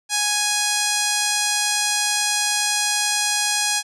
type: tone with low-pass filter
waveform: 5% pulse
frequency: 830.6 Hz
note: G#5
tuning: in tune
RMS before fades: -21 dBFS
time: 0.09-3.83 s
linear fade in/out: 50 ms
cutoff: 8600 Hz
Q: 1.2
effects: none